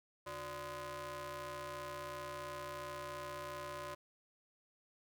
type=ring-modulated tone; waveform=sawtooth; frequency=221.3 Hz; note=A3; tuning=10 cents sharp; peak=-36 dBFS; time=0.26-3.95 s; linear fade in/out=10 ms; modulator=806 Hz; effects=none